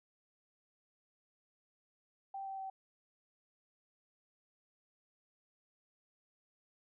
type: tone with pitch steps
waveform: sine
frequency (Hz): 781 / 775.2 / 769.4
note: G5 / G5 / G5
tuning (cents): -7 / -20 / -33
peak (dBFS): -40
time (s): 2.34-2.7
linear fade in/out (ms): 5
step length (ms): 120
effects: none